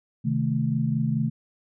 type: chord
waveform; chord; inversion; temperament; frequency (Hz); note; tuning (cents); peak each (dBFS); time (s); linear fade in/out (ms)
sine; A diminished; first; equal; 130.81 / 155.56 / 220; C3 / Eb3 / A3; 0 / 0 / 0; -26; 0.24-1.3; 20
effects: none